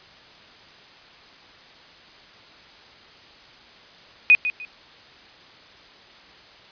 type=tone with echo; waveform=sine; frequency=2489 Hz; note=D#7; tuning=in tune; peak=-9 dBFS; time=4.3-4.35 s; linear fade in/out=0 ms; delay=150 ms; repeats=2; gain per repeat=-12 dB; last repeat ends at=4.65 s; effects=white hiss -48 dBFS RMS until 6.71 s + resampled to 11025 Hz